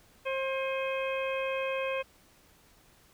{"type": "harmonic tone with a mistuned harmonic", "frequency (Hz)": 533, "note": "C5", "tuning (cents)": 32, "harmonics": [1, 2, 3, 4, 5, 6], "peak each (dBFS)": [-31, -38, -42, -44, -37, -46], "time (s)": [0.25, 2.03], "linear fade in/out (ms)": 20, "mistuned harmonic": 5, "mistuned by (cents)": -90, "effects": ["pink hiss -61 dBFS RMS until 3.13 s"]}